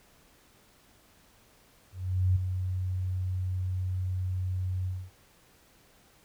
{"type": "tone with ADSR envelope", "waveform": "sine", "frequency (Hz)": 92.3, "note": "F#2", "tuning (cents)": -4, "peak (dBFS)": -20, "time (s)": [1.92, 5.11], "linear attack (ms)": 440, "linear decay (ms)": 8, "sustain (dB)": -8, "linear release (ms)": 250, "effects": ["pink hiss -61 dBFS RMS until 6.24 s"]}